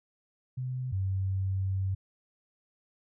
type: tone pair in turn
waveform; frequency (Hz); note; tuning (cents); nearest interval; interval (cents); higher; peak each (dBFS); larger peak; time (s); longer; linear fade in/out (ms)
sine; 127.7 / 95.67; C3 / G2; -42 / -42; perfect fourth; 500; first; -31 / -27; second; 0.57-0.92 / 0.92-1.95; second; 10
effects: none